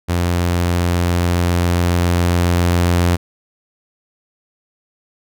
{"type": "tone with level ramp", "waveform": "sawtooth", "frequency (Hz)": 87.31, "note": "F2", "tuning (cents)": 0, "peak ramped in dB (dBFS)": [-11, -8], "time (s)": [0.08, 3.17], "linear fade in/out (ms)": 20, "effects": []}